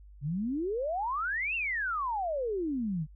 sine exponential two-way sweep, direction up then down, 132.4 to 2794 to 144 Hz, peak -29 dBFS, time 0.21-3.07 s, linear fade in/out 50 ms, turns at 1.55 s, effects added 50 Hz sine -49 dBFS peak until 3.15 s

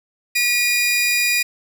sawtooth tone pair together, 1935 / 2438 Hz, B6 / D#7, -36 / -36 cents, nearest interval major third, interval 400 cents, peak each -21 / -13 dBFS, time 0.35-1.43 s, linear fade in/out 10 ms, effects none

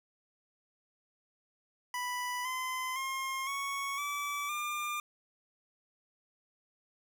25% pulse tone with pitch steps, 987.8 / 1026.8 / 1067.3 / 1109.4 / 1153.2 / 1198.7 Hz, B5 / C6 / C6 / C#6 / D6 / D6, 0 / -33 / +34 / +1 / -32 / +35 cents, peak -30 dBFS, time 1.94-5 s, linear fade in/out 2 ms, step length 510 ms, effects 11-bit

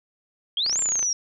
sine exponential two-way sweep, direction up then down, 3136 to 7459 to 5570 Hz, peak -21 dBFS, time 0.57-1.13 s, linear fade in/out 2 ms, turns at 0.79 s
clicks, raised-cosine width 0.3 ms, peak -19 dBFS, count 12, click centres 0.663 / 0.696 / 0.728 / 0.758 / 0.792 / 0.823 / 0.858 / 0.889 / 0.921 / 0.956 / 0.993 / 1.028 s
effects none

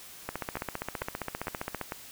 two click trains, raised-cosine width 0.5 ms, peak -17 / -18 dBFS, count 24 / 4, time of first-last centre 0.29-1.813 / 0.57-1.921 s, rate 15.1 / 2.22 Hz, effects white hiss -48 dBFS RMS until 2.11 s

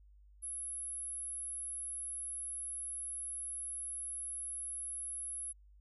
sine tone, 10930 Hz, F9, 38 cents flat, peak -39 dBFS, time 0.42-5.53 s, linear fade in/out 20 ms, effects added 50 Hz sine -58 dBFS peak until 5.8 s

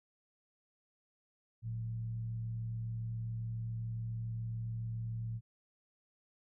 sine tone with frequency modulation, 113.8 Hz, A#2, 41 cents flat, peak -36 dBFS, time 1.62-5.41 s, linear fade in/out 50 ms, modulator 67.2 Hz, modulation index 0.32, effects none

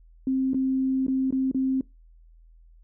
sine tone with dropouts, 263.7 Hz, C4, 14 cents sharp, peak -21 dBFS, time 0.27-1.81 s, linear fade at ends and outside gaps 2 ms, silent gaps 0.534-0.544 / 1.066-1.081 / 1.307-1.325 / 1.514-1.546 s, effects noise-tail reverb RT60 0.2 s tail -22 dB re dry + added 41 Hz sine -50 dBFS peak until 2.83 s

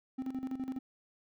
triangle tone with tremolo, 261.6 Hz, C4, in tune, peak -31 dBFS, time 0.18-0.79 s, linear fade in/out 10 ms, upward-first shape square, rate 12 Hz, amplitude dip 70%, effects none

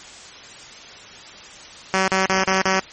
5% pulse tone bursts, 190 Hz, F#3, 46 cents sharp, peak -5 dBFS, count 5, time 1.94-2.796 s, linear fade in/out 0 ms, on 140 ms, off 39 ms, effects white hiss -40 dBFS RMS until 2.92 s + MP3 32 kbps

